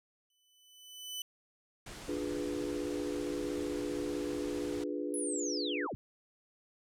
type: tone with exponential growth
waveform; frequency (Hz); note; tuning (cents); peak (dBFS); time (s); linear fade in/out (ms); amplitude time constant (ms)
sawtooth; 3000; F#7; +23; -33; 0.3-1.22; 2; 200
type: low-pass noise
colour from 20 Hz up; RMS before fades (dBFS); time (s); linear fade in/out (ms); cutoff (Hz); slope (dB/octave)
pink; -47; 1.86-4.84; 5; 10000; 24
type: chord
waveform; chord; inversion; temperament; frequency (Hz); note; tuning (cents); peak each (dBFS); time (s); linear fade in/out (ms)
sine; D diminished seventh; none; equal; 293.7 / 349.2 / 415.3 / 493.9; D4 / F4 / Ab4 / Cb5; 0 / 0 / 0 / 0; -37 / -40 / -40 / -41; 2.08-5.87; 10
type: linear sweep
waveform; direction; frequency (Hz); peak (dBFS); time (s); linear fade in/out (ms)
sine; down; 10548 to 30.04; -36; 5.14-5.95; 0
effects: none